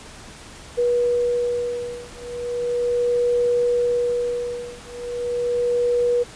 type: beating tone pair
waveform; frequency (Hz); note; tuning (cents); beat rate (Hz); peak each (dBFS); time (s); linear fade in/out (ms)
sine; 483.8 / 484.17; B4 / B4; -36 / -34; 0.37; -22; 0.77-6.24; 20
effects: pink hiss -41 dBFS RMS until 6.35 s + resampled to 22050 Hz